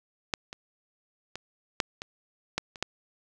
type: clicks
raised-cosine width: 0.2 ms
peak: -9 / -22 / -19 / -6 / -19 / -10 / -25 / -10 dBFS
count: 8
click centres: 0.338 / 0.529 / 1.356 / 1.802 / 2.019 / 2.58 / 2.758 / 2.826 s
effects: none